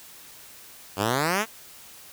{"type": "exponential sweep", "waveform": "5% pulse", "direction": "up", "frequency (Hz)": [92.7, 231.1], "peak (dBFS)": -11, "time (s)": [0.96, 1.46], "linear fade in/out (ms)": 50, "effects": ["white hiss -47 dBFS RMS until 2.12 s"]}